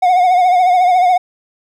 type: tone with vibrato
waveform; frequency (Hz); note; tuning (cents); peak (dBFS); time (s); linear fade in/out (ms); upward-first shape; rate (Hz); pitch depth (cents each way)
triangle; 726; F#5; -33; -6; 0.02-1.18; 10; triangle; 14; 69
effects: none